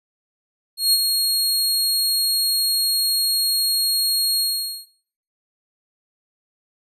sawtooth tone with ADSR envelope, 4283 Hz, C8, 40 cents sharp, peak -9 dBFS, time 0.77-4.87 s, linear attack 160 ms, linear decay 38 ms, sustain -5 dB, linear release 470 ms, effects noise-tail reverb RT60 0.6 s tail -20 dB re dry + resampled to 32000 Hz

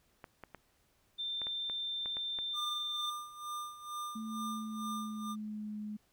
clicks, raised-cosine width 0.5 ms, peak -31 dBFS, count 9, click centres 0.242 / 0.437 / 0.547 / 1.417 / 1.469 / 1.698 / 2.059 / 2.169 / 2.388 s
sine tone, 3578 Hz, A7, 28 cents sharp, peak -35 dBFS, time 1.18-3.11 s, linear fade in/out 20 ms
square tone with tremolo, 1200 Hz, D6, 37 cents sharp, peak -38 dBFS, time 2.53-5.36 s, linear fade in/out 50 ms, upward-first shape sine, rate 2.2 Hz, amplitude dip 75%
sine tone with pitch glide, 220.5 to 211 Hz, A3 to G#3, +4 to +28 cents, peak -38 dBFS, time 4.15-5.97 s, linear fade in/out 10 ms, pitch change -76 cents, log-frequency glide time 4.31-5.76 s
effects pink hiss -72 dBFS RMS until 6.12 s

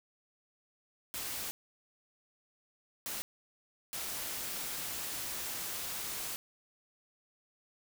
white noise bursts at uneven times, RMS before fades -39 dBFS, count 3, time 1.14-1.51 / 3.06-3.22 / 3.93-6.36 s, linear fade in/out 0 ms, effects none

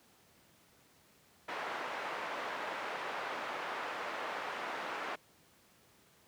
pink band-pass noise, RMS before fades -40 dBFS, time 1.48-5.16 s, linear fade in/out 10 ms, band 640 to 1900 Hz, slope 12 dB/octave, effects pink hiss -65 dBFS RMS until 6.27 s + high-pass 100 Hz 12 dB/octave

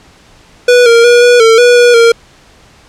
square tone with pitch steps, 490.5 / 465.3 / 481.2 / 486.3 / 450.6 / 486.5 / 483.5 / 463.5 Hz, B4 / A#4 / B4 / B4 / A4 / B4 / B4 / A#4, -12 / -3 / -45 / -27 / +41 / -26 / -37 / -10 cents, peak -3 dBFS, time 0.68-2.12 s, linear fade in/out 5 ms, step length 180 ms, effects pink hiss -42 dBFS RMS until 2.88 s + low-pass 7000 Hz 12 dB/octave

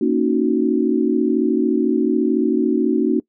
sine chord, D# minor seventh, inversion second, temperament equal, 233.1 / 277.2 / 311.1 / 370 Hz, A#3 / C#4 / D#4 / F#4, 0 / 0 / 0 / 0 cents, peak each -20 dBFS, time 0.01-3.2 s, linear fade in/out 5 ms, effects noise-tail reverb RT60 0.1 s tail -22 dB re dry

